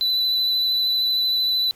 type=tone with vibrato; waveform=triangle; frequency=3994 Hz; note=B7; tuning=19 cents sharp; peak=-17 dBFS; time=0.01-1.71 s; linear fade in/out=0 ms; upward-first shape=sine; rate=13 Hz; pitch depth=20 cents each way; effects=pink hiss -54 dBFS RMS until 1.75 s